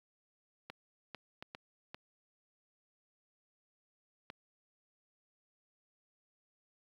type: clicks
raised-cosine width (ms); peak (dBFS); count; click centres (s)
0.3; -28; 6; 0.7 / 1.147 / 1.425 / 1.549 / 1.945 / 4.301
effects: high-pass 80 Hz 12 dB/octave + 10-bit